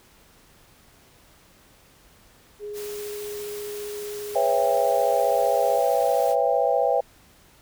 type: tone with vibrato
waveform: sine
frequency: 415.3 Hz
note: G#4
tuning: in tune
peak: -31 dBFS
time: 2.59-5.81 s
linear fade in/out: 50 ms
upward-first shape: triangle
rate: 15 Hz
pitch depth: 9 cents each way
type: noise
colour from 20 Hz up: white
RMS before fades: -40 dBFS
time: 2.73-6.36 s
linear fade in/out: 50 ms
type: chord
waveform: sine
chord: C# half-diminished seventh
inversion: third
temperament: just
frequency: 498.9 / 554.4 / 665.2 / 798.3 Hz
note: B4 / C#5 / E5 / G5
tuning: +17 / 0 / +16 / +31 cents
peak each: -24 dBFS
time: 4.35-7.01 s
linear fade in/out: 10 ms
effects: pink hiss -55 dBFS RMS until 7.61 s